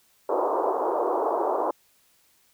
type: band-pass noise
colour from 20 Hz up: pink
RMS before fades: -25 dBFS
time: 0.29-1.71 s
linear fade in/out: 5 ms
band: 350 to 1100 Hz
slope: 48 dB/octave
effects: white hiss -63 dBFS RMS until 2.53 s